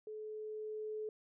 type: tone with level ramp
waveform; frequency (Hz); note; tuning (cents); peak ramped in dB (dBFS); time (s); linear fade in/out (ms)
sine; 430; A4; -40; -43 to -38; 0.07-1.09; 2
effects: none